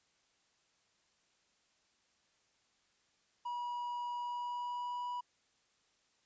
triangle tone with pitch glide, 967 to 978.2 Hz, B5 to B5, -37 to -17 cents, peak -35 dBFS, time 3.45-5.21 s, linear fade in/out 10 ms, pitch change +20 cents, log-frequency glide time 4.18-5.09 s, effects white hiss -74 dBFS RMS until 6.25 s + resampled to 16000 Hz

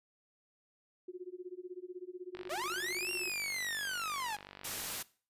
sine tone with tremolo, 363 Hz, F#4, 33 cents flat, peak -39 dBFS, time 1.08-3.29 s, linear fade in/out 5 ms, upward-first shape sine, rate 16 Hz, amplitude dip 100%
click train, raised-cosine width 0.3 ms, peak -31 dBFS, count 125, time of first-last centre 2.35-4.901 s, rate 48.6 Hz
sawtooth linear two-way sweep, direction up then down, 523.3 to 2794 to 796 Hz, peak -32 dBFS, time 2.49-4.37 s, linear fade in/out 20 ms, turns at 3.11 s
white noise, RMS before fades -39 dBFS, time 4.64-5.03 s, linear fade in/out 10 ms
effects noise-tail reverb RT60 0.4 s tail -20 dB re dry + resampled to 32000 Hz

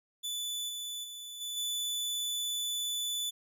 sawtooth tone with level steps, 3483 Hz, A7, 18 cents flat, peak -31 / -34 / -39 / -33 / -29 dBFS, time 0.23-3.31 s, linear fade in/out 20 ms, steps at 0.68 / 1.03 / 1.4 / 1.56 s, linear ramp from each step 20 ms, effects none

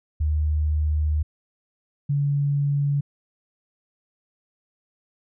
sine tone pair in turn, 76.2 / 142.52 Hz, D#2 / C#3, -36 / +48 cents, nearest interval major seventh, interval 1084 cents, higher second, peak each -19 dBFS, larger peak neither, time 0.2-1.23 / 2.09-3.01 s, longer first, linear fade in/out 10 ms, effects none

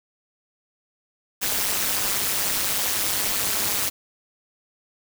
white noise with amplitude modulation, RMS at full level -20 dBFS, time 1.41-3.9 s, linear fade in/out 20 ms, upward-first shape sine, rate 205 Hz, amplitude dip 95%, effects none

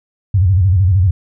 sine tone with vibrato, 93.1 Hz, F#2, 11 cents sharp, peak -8 dBFS, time 0.34-1.11 s, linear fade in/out 5 ms, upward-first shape square, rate 13 Hz, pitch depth 130 cents each way, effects none

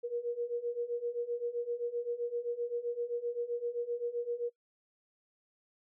sine beating tone pair, 472.8 / 480.5 Hz, A#4 / B4, +24 / -48 cents, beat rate 7.7 Hz, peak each -37 / -35 dBFS, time 0.03-4.5 s, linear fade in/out 20 ms, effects noise-tail reverb RT60 0.1 s tail -22 dB re dry

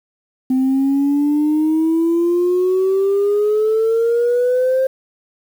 sine exponential sweep, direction up, 257.1 to 530 Hz, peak -11 dBFS, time 0.5-4.87 s, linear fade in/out 5 ms, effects tanh soft clip ceiling -10 dBFS + 7-bit

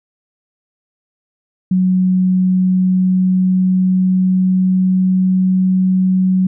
sine tone with pitch glide, 184.8 to 186.3 Hz, F#3 to F#3, -2 to +12 cents, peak -10 dBFS, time 1.71-6.47 s, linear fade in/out 5 ms, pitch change +14 cents, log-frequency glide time 2.29-5.67 s, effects none

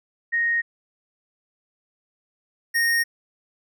sine / square tone pair in turn, 1864.7 / 1855.8 Hz, A#6 / A#6, 0 / -8 cents, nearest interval unison, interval 8 cents, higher first, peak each -19 dBFS, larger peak neither, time 0.32-0.62 / 2.74-3.04 s, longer neither, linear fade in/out 20 ms, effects none

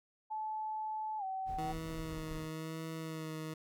sine tone with pitch glide, 866 to 762.7 Hz, A5 to G5, -28 to -48 cents, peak -36 dBFS, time 0.3-1.73 s, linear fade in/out 20 ms, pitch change -220 cents, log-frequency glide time 1.18-1.24 s
brown noise with tremolo, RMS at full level -45 dBFS, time 1.45-2.5 s, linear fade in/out 50 ms, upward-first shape sine, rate 4.7 Hz, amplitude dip 40%
20% pulse tone with vibrato, 159.4 Hz, D#3, 42 cents sharp, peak -35 dBFS, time 1.58-3.54 s, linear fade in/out 5 ms, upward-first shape sine, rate 0.96 Hz, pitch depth 22 cents each way
effects none

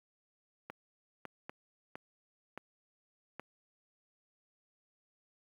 clicks, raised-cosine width 0.5 ms, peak -27 dBFS, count 6, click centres 0.7 / 1.253 / 1.495 / 1.955 / 2.576 / 3.396 s, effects high-pass 150 Hz 12 dB/octave + 10-bit

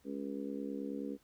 harmonic tone, 69.4 Hz, C#2, 3 cents sharp, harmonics 3 / 4 / 5 / 6 / 7, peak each -43 / -40 / -50 / -46 / -46 dBFS, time 0.04-1.18 s, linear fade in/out 50 ms, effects pink hiss -70 dBFS RMS until 1.23 s

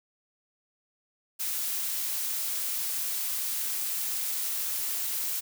blue noise, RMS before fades -31 dBFS, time 1.39-5.41 s, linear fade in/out 20 ms, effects none

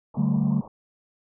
white low-pass noise, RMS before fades -43 dBFS, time 0.14-0.68 s, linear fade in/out 5 ms, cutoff 1100 Hz, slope 96 dB/octave
sine chord, D suspended fourth, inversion none, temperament equal with one note detuned, 146.83 / 192.19 / 220 Hz, D3 / G3 / A3, 0 / -34 / 0 cents, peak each -24 dBFS, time 0.17-0.61 s, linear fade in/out 10 ms
effects none

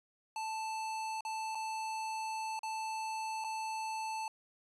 square tone with dropouts, 880 Hz, A5, in tune, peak -37 dBFS, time 0.36-4.28 s, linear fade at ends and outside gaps 2 ms, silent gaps 1.208-1.25 / 1.549-1.553 / 2.592-2.632 / 3.441-3.445 s, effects resampled to 24000 Hz

